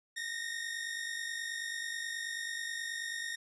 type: tone pair together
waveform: sawtooth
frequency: 1831 / 1880.3 Hz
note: A#6 / A#6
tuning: -32 / +14 cents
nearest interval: unison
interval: 46 cents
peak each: -35 / -37 dBFS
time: 0.16-3.36 s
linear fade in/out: 10 ms
effects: resampled to 24000 Hz